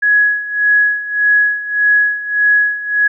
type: tone with tremolo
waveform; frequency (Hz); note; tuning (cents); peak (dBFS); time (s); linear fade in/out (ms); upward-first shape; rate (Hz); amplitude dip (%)
sine; 1676; G#6; +15; -7; 0.02-3.08; 10; sine; 1.7; 80
effects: none

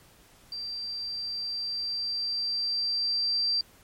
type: tone with level ramp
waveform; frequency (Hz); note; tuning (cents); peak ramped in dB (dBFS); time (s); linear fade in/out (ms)
sine; 4700; D8; +1; -33 to -23; 0.52-3.61; 2
effects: pink hiss -57 dBFS RMS until 3.83 s + MP3 64 kbps

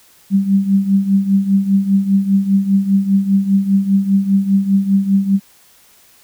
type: tone with tremolo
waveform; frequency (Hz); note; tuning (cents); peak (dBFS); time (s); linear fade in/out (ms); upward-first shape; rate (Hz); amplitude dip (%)
sine; 196; G3; 0; -7; 0.3-5.4; 50; triangle; 5; 80
effects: white hiss -49 dBFS RMS until 6.23 s

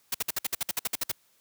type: noise bursts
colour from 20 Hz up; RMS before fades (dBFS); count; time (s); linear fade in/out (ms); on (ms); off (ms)
white; -28; 13; 0.12-1.117; 5; 25; 56
effects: white hiss -66 dBFS RMS until 1.4 s + high-pass 60 Hz 12 dB/octave

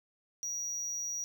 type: tone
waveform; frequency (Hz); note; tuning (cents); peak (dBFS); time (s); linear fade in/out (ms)
triangle; 5770; F#8; -44; -33; 0.43-1.24; 0
effects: 11-bit

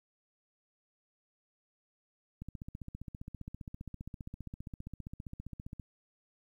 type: click train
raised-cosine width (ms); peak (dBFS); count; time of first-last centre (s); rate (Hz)
5; -30; 52; 2.42-5.797; 15.1
effects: 11-bit

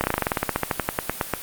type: slowing click train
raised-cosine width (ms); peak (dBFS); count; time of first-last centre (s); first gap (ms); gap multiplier
0.5; -5; 21; 0.01-1.337; 29; 1.08
effects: white hiss -35 dBFS RMS until 1.42 s + Opus 32 kbps

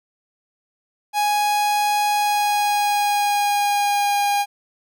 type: tone with pitch glide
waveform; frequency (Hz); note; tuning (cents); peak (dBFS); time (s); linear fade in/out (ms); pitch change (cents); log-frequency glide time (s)
45% pulse; 830.6 to 812.6; G#5 to G#5; 0 to -38; -17; 1.13-4.46; 50; -38; 2.11-4.19
effects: none

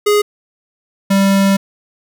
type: tone pair in turn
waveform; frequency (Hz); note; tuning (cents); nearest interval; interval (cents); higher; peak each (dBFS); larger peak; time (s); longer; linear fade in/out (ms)
square; 415.3 / 196; G#4 / G3; 0 / 0; octave + minor second; 1300; first; -10; neither; 0.06-0.22 / 1.1-1.57; second; 10
effects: none

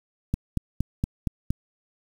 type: click train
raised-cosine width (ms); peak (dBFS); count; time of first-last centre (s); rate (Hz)
5; -11; 6; 0.34-1.506; 4.29
effects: 7-bit

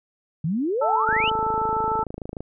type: exponential sweep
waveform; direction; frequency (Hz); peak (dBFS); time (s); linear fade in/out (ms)
sine; up; 146.83 to 3093; -21; 0.44-1.3; 5
type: harmonic tone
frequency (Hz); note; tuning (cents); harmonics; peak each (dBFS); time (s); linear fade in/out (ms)
440; A4; 0; 1 / 2 / 3; -29 / -23 / -26; 0.81-2.04; 10
type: click train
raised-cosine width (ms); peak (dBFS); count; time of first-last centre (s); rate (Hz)
2; -19; 36; 1.09-2.406; 26.6
effects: none

